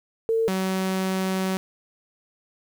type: tone pair in turn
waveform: sine / sawtooth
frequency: 451 / 188.86 Hz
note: A4 / F#3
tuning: +43 / +36 cents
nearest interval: octave + minor third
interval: 1507 cents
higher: first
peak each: -19 dBFS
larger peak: neither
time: 0.29-0.48 / 0.48-1.57 s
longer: second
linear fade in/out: 0 ms
effects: 9-bit